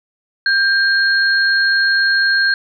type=tone pair together; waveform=sine; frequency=1590 / 4264 Hz; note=G6 / C8; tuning=+24 / +32 cents; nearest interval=octave + perfect fourth; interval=1708 cents; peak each=-12 / -19 dBFS; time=0.46-2.54 s; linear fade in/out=2 ms; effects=none